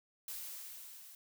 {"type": "noise with level ramp", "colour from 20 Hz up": "blue", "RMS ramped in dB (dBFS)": [-43, -55], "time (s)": [0.28, 1.15], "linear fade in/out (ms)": 2, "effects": []}